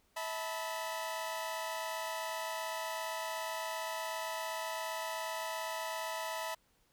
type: chord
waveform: sawtooth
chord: E suspended fourth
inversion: none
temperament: equal with one note detuned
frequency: 646.1 / 880 / 987.8 Hz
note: E5 / A5 / B5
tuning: -35 / 0 / 0 cents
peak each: -37 / -39 / -37 dBFS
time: 0.16-6.55 s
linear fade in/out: 10 ms
effects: pink hiss -72 dBFS RMS until 6.92 s